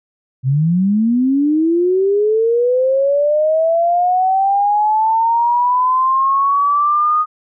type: linear sweep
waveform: sine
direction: up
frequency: 124.8 to 1242 Hz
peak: -11 dBFS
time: 0.43-7.26 s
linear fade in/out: 50 ms
effects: none